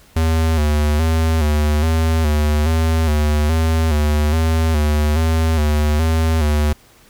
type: tone with vibrato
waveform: square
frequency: 77.78 Hz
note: D#2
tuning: in tune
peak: -14 dBFS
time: 0.16-6.73 s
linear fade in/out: 5 ms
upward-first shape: square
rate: 1.2 Hz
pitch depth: 62 cents each way
effects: pink hiss -49 dBFS RMS until 7.09 s